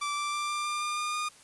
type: tone with pitch steps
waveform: sawtooth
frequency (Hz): 1166 / 1173.4 / 1180.9 / 1188.4 / 1196 / 1203.6 / 1211.3 / 1219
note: D6 / D6 / D6 / D6 / D6 / D6 / D#6 / D#6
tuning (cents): -13 / -2 / +9 / +20 / +31 / +42 / -47 / -36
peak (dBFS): -26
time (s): 0.01-1.29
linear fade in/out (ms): 10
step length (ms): 160
effects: white hiss -55 dBFS RMS until 1.43 s + resampled to 24000 Hz